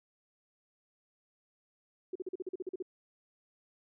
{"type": "tone bursts", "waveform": "sine", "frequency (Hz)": 370, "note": "F#4", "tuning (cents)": 0, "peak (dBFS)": -34, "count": 11, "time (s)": [2.13, 2.825], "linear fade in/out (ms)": 5, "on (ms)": 25, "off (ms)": 42, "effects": []}